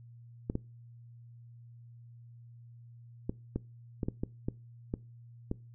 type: clicks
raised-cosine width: 3 ms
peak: -19 dBFS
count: 10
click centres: 0.499 / 0.554 / 3.295 / 3.56 / 4.032 / 4.085 / 4.235 / 4.485 / 4.939 / 5.514 s
effects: noise-tail reverb RT60 0.3 s tail -22 dB re dry + added 118 Hz sine -50 dBFS peak until 5.74 s